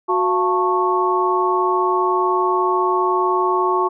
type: tone cluster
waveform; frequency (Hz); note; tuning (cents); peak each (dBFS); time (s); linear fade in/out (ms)
sine; 367 / 689 / 886 / 1101; F#4 / F5 / A5 / C#6; -14 / -24 / +12 / -12; -19 / -27 / -21 / -19; 0.08-3.89; 20
effects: none